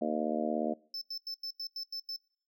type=harmonic tone; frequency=77.2 Hz; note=D#2; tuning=13 cents flat; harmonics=3 / 4 / 5 / 6 / 7 / 8 / 9; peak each=-34 / -37 / -40 / -40 / -39 / -35 / -38 dBFS; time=0.01-0.74 s; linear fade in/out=10 ms
type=tone bursts; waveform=triangle; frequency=5274 Hz; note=E8; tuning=in tune; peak=-35 dBFS; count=8; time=0.94-2.162 s; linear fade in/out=2 ms; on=74 ms; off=90 ms
effects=noise-tail reverb RT60 0.5 s tail -24 dB re dry